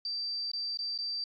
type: tone with dropouts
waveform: sine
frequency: 4672 Hz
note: D8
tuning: 10 cents flat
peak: -32 dBFS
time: 0.05-1.24 s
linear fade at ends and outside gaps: 2 ms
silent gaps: 0.516-0.534 / 0.773-0.789 / 0.978-0.987 s
effects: AAC 32 kbps